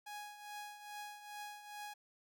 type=tone with tremolo; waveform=sawtooth; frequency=830.6 Hz; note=G#5; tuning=in tune; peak=-40 dBFS; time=0.06-1.94 s; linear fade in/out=10 ms; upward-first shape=triangle; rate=2.4 Hz; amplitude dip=70%; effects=none